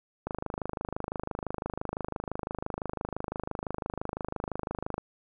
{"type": "click train", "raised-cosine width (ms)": 1, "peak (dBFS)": -18, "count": 123, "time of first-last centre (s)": [0.27, 4.98], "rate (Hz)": 25.9, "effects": []}